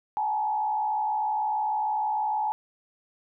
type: tone with frequency modulation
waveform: sine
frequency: 852 Hz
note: G#5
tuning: 44 cents sharp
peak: -24 dBFS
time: 0.17-2.52 s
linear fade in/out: 0 ms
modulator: 66.5 Hz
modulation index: 0.77
effects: none